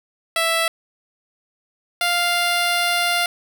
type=tone pair in turn; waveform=10% pulse; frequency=660 / 698.8 Hz; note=E5 / F5; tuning=+2 / +1 cents; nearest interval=minor second; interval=99 cents; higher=second; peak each=-9 dBFS; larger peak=neither; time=0.36-0.68 / 2.01-3.26 s; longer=second; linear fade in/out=2 ms; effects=none